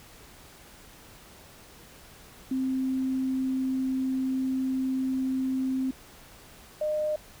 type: tone pair in turn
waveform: sine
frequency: 261.9 / 609 Hz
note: C4 / D#5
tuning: +2 / -37 cents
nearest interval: octave + minor third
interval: 1461 cents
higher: second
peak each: -25 dBFS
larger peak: neither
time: 2.51-5.91 / 6.81-7.16 s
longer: first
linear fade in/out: 5 ms
effects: pink hiss -51 dBFS RMS until 7.4 s